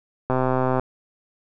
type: click train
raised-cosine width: 1 ms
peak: -8 dBFS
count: 65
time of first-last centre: 0.3-0.796 s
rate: 129 Hz
effects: none